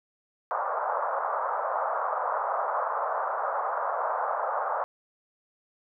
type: band-pass noise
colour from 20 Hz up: white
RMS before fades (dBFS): -29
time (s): 0.51-4.84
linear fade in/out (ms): 0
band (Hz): 530 to 1300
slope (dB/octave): 48
effects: none